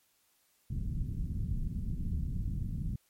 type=low-pass noise; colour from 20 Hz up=pink; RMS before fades=-34 dBFS; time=0.7-2.96 s; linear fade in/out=5 ms; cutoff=190 Hz; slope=24 dB/octave; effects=white hiss -71 dBFS RMS until 3.09 s + MP3 64 kbps